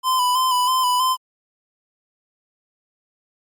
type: tone with vibrato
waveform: square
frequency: 1012 Hz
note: B5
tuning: 42 cents sharp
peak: -17 dBFS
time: 0.03-1.17 s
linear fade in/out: 50 ms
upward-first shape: square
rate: 3.1 Hz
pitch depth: 33 cents each way
effects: Opus 48 kbps